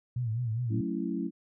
sine tone with vibrato, 116.54 Hz, A#2, in tune, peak -28 dBFS, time 0.16-0.81 s, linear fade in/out 5 ms, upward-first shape sine, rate 4.9 Hz, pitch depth 120 cents each way
sine chord, F# minor seventh, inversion none, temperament equal with one note detuned, 185 / 220 / 277.2 / 331.3 Hz, F#3 / A3 / C#4 / E4, 0 / 0 / 0 / +9 cents, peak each -35 dBFS, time 0.69-1.31 s, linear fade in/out 50 ms
effects none

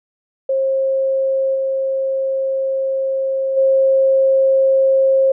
sine tone with level steps, 535 Hz, C5, 38 cents sharp, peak -14 / -16 / -10 dBFS, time 0.49-5.32 s, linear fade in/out 5 ms, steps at 1.54 / 3.56 s, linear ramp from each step 20 ms, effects none

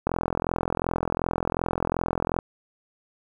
click train, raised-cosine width 1 ms, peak -10 dBFS, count 100, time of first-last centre 0.07-2.389 s, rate 42.7 Hz, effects 8-bit

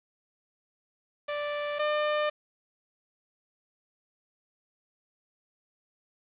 sawtooth tone pair in turn, 587 / 600 Hz, D5 / D5, -1 / +37 cents, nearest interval unison, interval 38 cents, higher second, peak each -26 / -21 dBFS, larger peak second, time 1.28-1.79 / 1.79-2.3 s, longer neither, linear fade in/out 10 ms, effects resampled to 8000 Hz + 8-bit

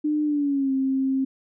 sine tone with pitch glide, 301 to 266.6 Hz, D4 to C4, +43 to +33 cents, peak -20 dBFS, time 0.04-1.25 s, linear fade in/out 10 ms, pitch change -210 cents, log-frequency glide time 0.24-0.72 s, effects none

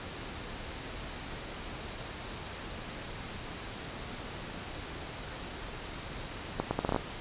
accelerating click train, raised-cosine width 1 ms, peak -14 dBFS, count 8, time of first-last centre 6.6-6.962 s, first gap 110 ms, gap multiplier 0.73, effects pink hiss -41 dBFS RMS until 7.2 s + resampled to 8000 Hz

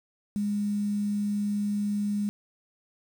sine tone with quantisation, 205.6 Hz, G#3, 17 cents flat, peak -25 dBFS, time 0.36-2.29 s, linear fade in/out 0 ms, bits 8, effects none

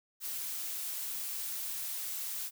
blue noise, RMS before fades -38 dBFS, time 0.2-2.51 s, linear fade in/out 50 ms, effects none

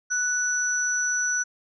sine tone pair together, 1480 / 5924 Hz, F#6 / F#8, 0 / +1 cents, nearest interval 2 octaves, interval 2401 cents, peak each -25 dBFS, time 0.1-1.44 s, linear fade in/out 20 ms, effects none

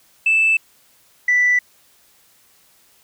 sine tone pair in turn, 2637 / 1975.5 Hz, E7 / B6, 0 / 0 cents, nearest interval perfect fourth, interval 500 cents, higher first, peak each -11 dBFS, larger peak neither, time 0.26-0.57 / 1.28-1.59 s, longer neither, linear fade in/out 5 ms, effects tanh soft clip ceiling -9 dBFS + white hiss -55 dBFS RMS until 3.03 s

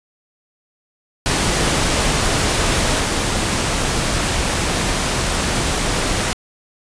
pink noise with level steps, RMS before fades -17 / -19 dBFS, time 1.26-6.33 s, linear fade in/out 0 ms, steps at 3 s, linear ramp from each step 10 ms, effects resampled to 22050 Hz

